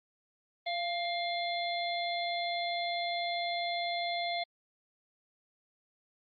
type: harmonic tone with a mistuned harmonic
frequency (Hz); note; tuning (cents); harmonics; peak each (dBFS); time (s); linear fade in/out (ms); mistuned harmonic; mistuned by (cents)
690; F5; -21; 1 / 3 / 5 / 6; -33 / -38 / -40 / -41; 0.66-4.44; 10; 3; +35
effects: Opus 32 kbps